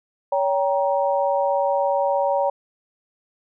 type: chord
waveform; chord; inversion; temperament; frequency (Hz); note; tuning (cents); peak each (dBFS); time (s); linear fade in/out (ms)
sine; G diminished; second; just; 564.5 / 784 / 940.8; Db5 / G5 / Bb5; +31 / 0 / +16; -20 / -24 / -24; 0.32-2.5; 5
effects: none